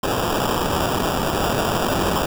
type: noise with sample-and-hold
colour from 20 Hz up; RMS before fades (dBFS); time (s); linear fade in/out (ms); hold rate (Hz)
white; -21; 0.03-2.26; 5; 2100
effects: none